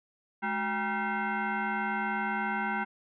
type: tone with frequency modulation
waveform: sine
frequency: 370 Hz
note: F#4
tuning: in tune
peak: -28 dBFS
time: 0.42-2.85 s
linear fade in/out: 20 ms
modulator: 583 Hz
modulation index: 2.8
effects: none